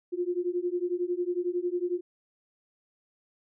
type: beating tone pair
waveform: sine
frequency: 349.2 / 360.2 Hz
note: F4 / F#4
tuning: 0 / -46 cents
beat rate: 11 Hz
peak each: -30 dBFS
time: 0.12-2.01 s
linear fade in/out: 20 ms
effects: none